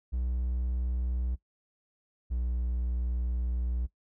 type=tone pair in turn; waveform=triangle; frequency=61.74 / 60.71 Hz; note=B1 / B1; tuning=0 / -29 cents; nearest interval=unison; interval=29 cents; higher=first; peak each=-26 dBFS; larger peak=neither; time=0.12-1.36 / 2.3-3.87 s; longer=second; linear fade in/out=20 ms; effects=noise-tail reverb RT60 0.1 s tail -19 dB re dry